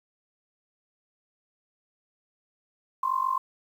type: tone with amplitude modulation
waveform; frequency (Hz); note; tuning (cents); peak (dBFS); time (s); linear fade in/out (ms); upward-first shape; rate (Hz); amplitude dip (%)
sine; 1050; C6; +6; -20; 3.03-3.38; 5; sine; 47.3; 85
effects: 9-bit